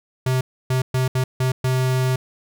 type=tone bursts at uneven times; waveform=square; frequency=129.1 Hz; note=C3; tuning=23 cents flat; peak=-18 dBFS; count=6; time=0.26-0.41 / 0.7-0.82 / 0.94-1.08 / 1.15-1.24 / 1.4-1.52 / 1.64-2.16 s; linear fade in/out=5 ms; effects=none